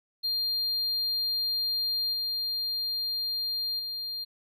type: tone with level steps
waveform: triangle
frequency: 4200 Hz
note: C8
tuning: 6 cents sharp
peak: -25 / -27 / -31 dBFS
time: 0.23-4.25 s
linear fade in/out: 20 ms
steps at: 2.13 / 3.79 s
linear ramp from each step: 5 ms
effects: none